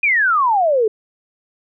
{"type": "exponential sweep", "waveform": "sine", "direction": "down", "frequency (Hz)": [2489, 415.3], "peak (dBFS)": -12, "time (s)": [0.03, 0.88], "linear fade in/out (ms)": 5, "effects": []}